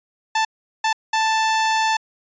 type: tone bursts at uneven times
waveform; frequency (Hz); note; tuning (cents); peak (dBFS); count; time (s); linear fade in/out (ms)
sawtooth; 882; A5; +4; -13; 3; 0.35-0.45 / 0.84-0.93 / 1.13-1.97; 5
effects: resampled to 16000 Hz